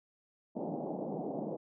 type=band-pass noise; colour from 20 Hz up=pink; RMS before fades=-38 dBFS; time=0.55-1.57 s; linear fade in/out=20 ms; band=160 to 790 Hz; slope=48 dB/octave; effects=none